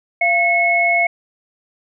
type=tone pair together; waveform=sine; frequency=688.6 / 2188 Hz; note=F5 / C#7; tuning=-25 / -23 cents; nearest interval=octave + minor sixth; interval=2002 cents; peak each=-17 / -14 dBFS; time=0.21-1.07 s; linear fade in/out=5 ms; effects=none